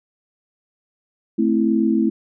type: chord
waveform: sine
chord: A minor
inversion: none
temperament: equal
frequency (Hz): 220 / 261.6 / 329.6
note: A3 / C4 / E4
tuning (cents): 0 / 0 / 0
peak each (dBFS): -18 / -21 / -19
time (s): 1.38-2.1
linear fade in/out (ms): 10
effects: none